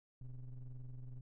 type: ring-modulated tone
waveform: triangle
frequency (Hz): 67.9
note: C#2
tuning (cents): -35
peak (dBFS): -40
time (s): 0.21-1.21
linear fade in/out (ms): 5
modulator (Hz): 57
effects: none